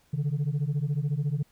sine beating tone pair, 138.59 / 152.59 Hz, C#3 / D#3, 0 / -33 cents, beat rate 14 Hz, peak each -26 dBFS, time 0.13-1.43 s, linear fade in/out 10 ms, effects tanh soft clip ceiling -22 dBFS + pink hiss -65 dBFS RMS until 1.51 s

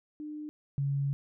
sine tone pair in turn, 301.4 / 139.84 Hz, D4 / C#3, +45 / +16 cents, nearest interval octave + minor second, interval 1329 cents, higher first, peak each -37 / -27 dBFS, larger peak second, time 0.2-0.49 / 0.78-1.13 s, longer second, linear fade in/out 0 ms, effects none

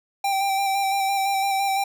square tone with vibrato, 784 Hz, G5, in tune, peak -21 dBFS, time 0.24-1.84 s, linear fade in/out 5 ms, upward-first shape square, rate 5.9 Hz, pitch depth 20 cents each way, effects none

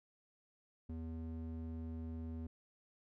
square tone with band-pass filter, 81 Hz, E2, 30 cents flat, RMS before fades -44 dBFS, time 0.89-2.47 s, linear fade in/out 5 ms, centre 170 Hz, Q 3.6, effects none

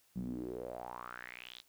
sawtooth tone with band-pass filter sweep, 61 Hz, B1, 21 cents flat, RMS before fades -44 dBFS, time 0.15-1.62 s, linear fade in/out 20 ms, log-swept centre 180 to 4000 Hz, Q 5.7, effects white hiss -70 dBFS RMS until 1.68 s

